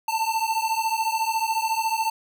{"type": "beating tone pair", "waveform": "square", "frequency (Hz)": [885, 899], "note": ["A5", "A5"], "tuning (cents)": [10, 37], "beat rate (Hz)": 14, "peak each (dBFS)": -26, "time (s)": [0.08, 2.1], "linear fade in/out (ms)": 5, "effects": []}